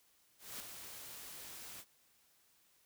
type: noise with ADSR envelope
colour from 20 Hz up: white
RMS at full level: -44 dBFS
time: 0.38-1.85 s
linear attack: 220 ms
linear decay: 4 ms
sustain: -6 dB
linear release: 57 ms
effects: white hiss -71 dBFS RMS until 2.85 s